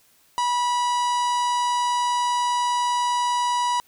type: harmonic tone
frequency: 975 Hz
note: B5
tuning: 23 cents flat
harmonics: 1 / 2 / 3 / 4 / 5 / 6 / 7 / 8 / 9 / 10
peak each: -20 / -36 / -34 / -36 / -38 / -41 / -41 / -44 / -44 / -44 dBFS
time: 0.38-3.8 s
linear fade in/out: 0 ms
effects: white hiss -59 dBFS RMS until 3.87 s